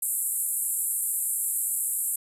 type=band-pass noise; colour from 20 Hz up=white; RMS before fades=-28 dBFS; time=0.02-2.16 s; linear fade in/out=5 ms; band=7700 to 13000 Hz; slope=96 dB/octave; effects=none